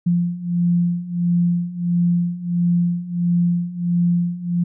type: beating tone pair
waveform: sine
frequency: 173 / 174.5 Hz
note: F3 / F3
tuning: -16 / -1 cents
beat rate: 1.5 Hz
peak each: -21 / -18 dBFS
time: 0.06-4.64 s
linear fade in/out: 10 ms
effects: none